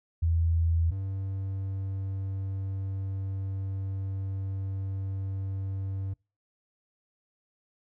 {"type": "tone pair in turn", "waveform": ["sine", "triangle"], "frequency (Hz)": [82.9, 96.66], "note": ["E2", "G2"], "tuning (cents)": [10, -24], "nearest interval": "minor third", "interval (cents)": 266, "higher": "second", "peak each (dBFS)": [-22, -28], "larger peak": "first", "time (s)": [[0.22, 0.91], [0.91, 6.14]], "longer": "second", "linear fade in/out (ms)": 10, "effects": ["noise-tail reverb RT60 0.3 s tail -26 dB re dry"]}